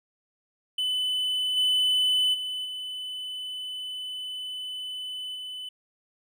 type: tone with level steps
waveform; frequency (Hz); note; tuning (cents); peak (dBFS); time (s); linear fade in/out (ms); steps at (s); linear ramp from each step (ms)
triangle; 3009; F#7; +28; -23 / -19 / -28 / -31 / -33; 0.78-5.69; 5; 1.56 / 2.33 / 2.64 / 5.34; 20
effects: none